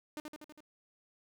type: tone with echo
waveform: sawtooth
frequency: 302.7 Hz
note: D#4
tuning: 48 cents flat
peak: -35 dBFS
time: 0.17-0.2 s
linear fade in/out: 0 ms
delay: 81 ms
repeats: 5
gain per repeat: -3 dB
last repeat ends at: 0.605 s
effects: none